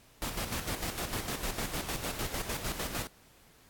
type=noise with tremolo; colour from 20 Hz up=pink; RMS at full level=-34 dBFS; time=0.22-3.07 s; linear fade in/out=0 ms; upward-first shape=square; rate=6.6 Hz; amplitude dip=55%; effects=pink hiss -60 dBFS RMS until 3.69 s + AAC 64 kbps